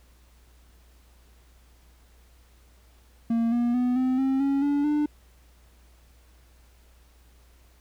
triangle tone with pitch steps, 230.5 / 239 / 247.9 / 257.1 / 266.6 / 276.5 / 286.7 / 297.4 Hz, A#3 / A#3 / B3 / C4 / C4 / C#4 / D4 / D4, -19 / +43 / +7 / -30 / +33 / -4 / -42 / +22 cents, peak -19 dBFS, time 3.3-5.06 s, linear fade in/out 5 ms, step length 220 ms, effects added 60 Hz sine -54 dBFS peak until 7.8 s + pink hiss -62 dBFS RMS until 7.8 s

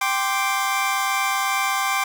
25% pulse chord, G suspended fourth, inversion none, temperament equal, 784 / 1046.5 / 1174.7 Hz, G5 / C6 / D6, 0 / 0 / 0 cents, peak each -21 dBFS, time 0.01-2.04 s, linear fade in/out 5 ms, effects none

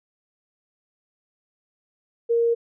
sine tone, 466.2 Hz, A#4, in tune, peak -17 dBFS, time 2.29-2.55 s, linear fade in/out 20 ms, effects none

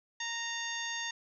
harmonic tone with a mistuned harmonic, 928 Hz, A#5, 8 cents flat, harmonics 1 / 2 / 3 / 4 / 5 / 6 / 7, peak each -44 / -38 / -44 / -41 / -47 / -49 / -42 dBFS, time 0.2-1.11 s, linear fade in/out 5 ms, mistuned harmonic 4, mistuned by -54 cents, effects none

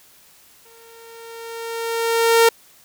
sawtooth tone with exponential growth, 459.4 Hz, A#4, 25 cents flat, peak -6 dBFS, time 0.65-2.49 s, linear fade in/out 5 ms, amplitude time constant 400 ms, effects white hiss -51 dBFS RMS until 2.84 s

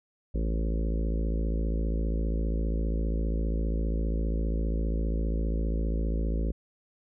harmonic tone, 55 Hz, A1, in tune, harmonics 1 / 3 / 4 / 5 / 6 / 7 / 8 / 9 / 10, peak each -26 / -36 / -38 / -40 / -42 / -43 / -44 / -45 / -46 dBFS, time 0.34-6.52 s, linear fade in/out 10 ms, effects none

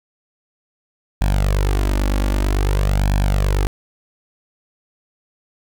sawtooth tone with flanger, 49 Hz, G1, in tune, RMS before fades -17 dBFS, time 1.21-3.67 s, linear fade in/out 0 ms, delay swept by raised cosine 1.2 to 3.6 ms, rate 0.52 Hz, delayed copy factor +0.7, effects none

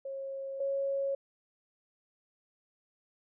sine tone pair in turn, 543 / 550.3 Hz, C#5 / C#5, -36 / -13 cents, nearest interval unison, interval 23 cents, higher second, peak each -36 / -29 dBFS, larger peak second, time 0.05-0.6 / 0.6-1.15 s, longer neither, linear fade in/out 5 ms, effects none

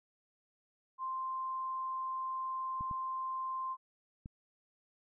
sine tone, 1046.5 Hz, C6, in tune, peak -35 dBFS, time 0.98-3.77 s, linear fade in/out 50 ms
clicks, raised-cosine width 5 ms, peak -33 dBFS, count 3, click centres 2.809 / 2.912 / 4.259 s
effects none

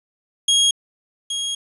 sawtooth tone pair in turn, 3278 / 3278 Hz, G#7 / G#7, -23 / -23 cents, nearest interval unison, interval 0 cents, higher neither, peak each -10 / -19 dBFS, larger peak first, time 0.48-0.71 / 1.3-1.55 s, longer second, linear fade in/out 5 ms, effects resampled to 24000 Hz + 8-bit

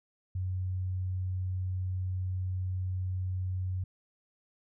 sine tone, 92.5 Hz, F#2, in tune, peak -30 dBFS, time 0.35-3.84 s, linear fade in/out 5 ms, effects none

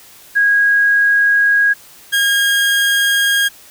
sine / 30% pulse tone pair in turn, 1644 / 1626.1 Hz, G#6 / G#6, -18 / -37 cents, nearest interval unison, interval 19 cents, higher first, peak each -9 dBFS, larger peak neither, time 0.35-1.74 / 2.12-3.49 s, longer first, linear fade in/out 20 ms, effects white hiss -42 dBFS RMS until 3.7 s

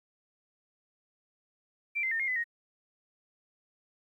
sine tone with pitch steps, 2350 / 2076 / 1819 / 2133 / 2012 / 1872 Hz, D7 / C7 / A#6 / C7 / B6 / A#6, +1 / -14 / -43 / +33 / +32 / +7 cents, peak -28 dBFS, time 1.95-2.442 s, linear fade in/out 20 ms, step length 82 ms, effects 11-bit

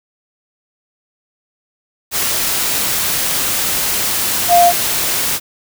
sine tone in noise, 698.5 Hz, F5, in tune, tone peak -6 dBFS, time 4.48-4.73 s, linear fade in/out 50 ms, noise white, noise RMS -17 dBFS, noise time 2.11-5.4 s, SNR +8 dB, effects none

